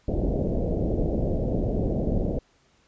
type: low-pass noise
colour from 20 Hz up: pink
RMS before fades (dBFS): -25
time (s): 0.08-2.39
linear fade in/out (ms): 5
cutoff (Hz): 640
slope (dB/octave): 48
effects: pink hiss -63 dBFS RMS until 2.87 s + resampled to 16000 Hz